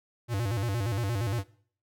square tone with vibrato, 108.1 Hz, A2, 30 cents flat, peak -28 dBFS, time 0.28-1.44 s, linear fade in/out 50 ms, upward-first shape square, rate 8.6 Hz, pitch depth 170 cents each way, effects noise-tail reverb RT60 0.5 s tail -20 dB re dry

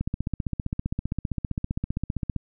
click train, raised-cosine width 5 ms, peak -14 dBFS, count 37, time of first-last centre 0.01-2.363 s, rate 15.3 Hz, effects none

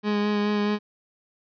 30% pulse tone with vibrato, 207.7 Hz, G#3, in tune, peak -19 dBFS, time 0.03-0.79 s, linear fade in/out 50 ms, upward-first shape sine, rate 4.7 Hz, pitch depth 14 cents each way, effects resampled to 11025 Hz

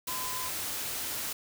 sine tone in noise, 1018 Hz, C6, 48 cents flat, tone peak -38 dBFS, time 0.08-0.49 s, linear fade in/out 5 ms, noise white, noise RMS -35 dBFS, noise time 0.07-1.33 s, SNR -6 dB, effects none

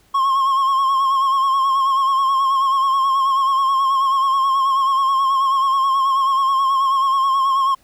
triangle tone with vibrato, 1079 Hz, C#6, 47 cents flat, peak -12 dBFS, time 0.14-7.75 s, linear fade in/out 10 ms, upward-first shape sine, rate 9.3 Hz, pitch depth 47 cents each way, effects pink hiss -56 dBFS RMS until 7.83 s

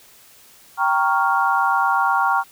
sine chord, G half-diminished seventh, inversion none, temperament equal, 784 / 932.3 / 1108.7 / 1396.9 Hz, G5 / Bb5 / Db6 / F6, 0 / 0 / 0 / 0 cents, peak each -21 dBFS, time 0.77-2.44 s, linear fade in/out 50 ms, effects white hiss -49 dBFS RMS until 2.51 s

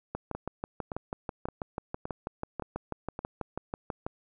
two click trains, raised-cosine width 1 ms, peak -21 / -19 dBFS, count 6 / 25, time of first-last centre 0.35-3.191 / 0.15-4.065 s, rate 1.76 / 6.13 Hz, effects none

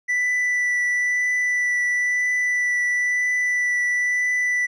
triangle tone with vibrato, 1975.5 Hz, B6, in tune, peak -17 dBFS, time 0.08-4.67 s, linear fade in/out 20 ms, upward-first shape triangle, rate 1 Hz, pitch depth 12 cents each way, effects resampled to 22050 Hz

